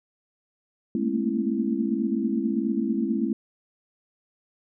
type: tone cluster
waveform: sine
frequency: 207.4 / 222.7 / 231.9 / 270.3 / 332 Hz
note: G#3 / A3 / A#3 / C#4 / E4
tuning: -2 / +21 / -9 / -44 / +12 cents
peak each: -29 dBFS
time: 0.95-3.33 s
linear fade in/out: 2 ms
effects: none